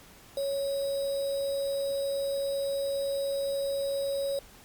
sine tone with sample-and-hold, 554 Hz, C#5, 1 cent flat, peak -27 dBFS, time 0.37-4.39 s, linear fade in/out 2 ms, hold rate 4410 Hz, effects pink hiss -53 dBFS RMS until 4.64 s + MP3 96 kbps

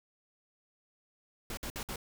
pink noise bursts, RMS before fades -39 dBFS, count 4, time 1.5-1.959 s, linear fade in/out 2 ms, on 72 ms, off 57 ms, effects none

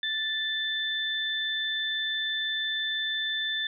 sine tone pair together, 1760 / 3534 Hz, A6 / A7, 0 / +7 cents, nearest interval octave, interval 1207 cents, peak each -31 / -29 dBFS, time 0.03-3.67 s, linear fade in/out 2 ms, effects none

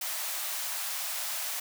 white high-pass noise, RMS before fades -34 dBFS, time 0.01-1.6 s, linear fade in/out 5 ms, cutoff 570 Hz, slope 96 dB/octave, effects none

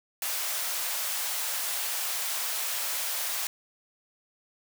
white high-pass noise, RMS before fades -31 dBFS, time 0.22-3.47 s, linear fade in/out 2 ms, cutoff 570 Hz, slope 24 dB/octave, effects none

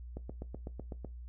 click train, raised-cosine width 2 ms, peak -28 dBFS, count 8, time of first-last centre 0.17-1.047 s, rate 7.98 Hz, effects noise-tail reverb RT60 0.2 s tail -18 dB re dry + added 60 Hz sine -43 dBFS peak until 1.28 s

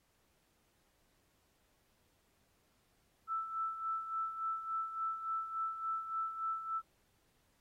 sine tone with tremolo, 1322 Hz, E6, 5 cents sharp, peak -33 dBFS, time 3.27-6.82 s, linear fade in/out 50 ms, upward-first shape sine, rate 3.5 Hz, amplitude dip 65%, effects pink hiss -75 dBFS RMS until 7.6 s + AAC 48 kbps

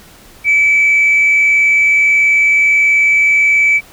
sine tone with frequency modulation, 2300 Hz, D7, 37 cents flat, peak -6 dBFS, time 0.44-3.81 s, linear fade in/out 50 ms, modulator 78.5 Hz, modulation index 0.42, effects tanh soft clip ceiling -4 dBFS + pink hiss -41 dBFS RMS until 3.92 s

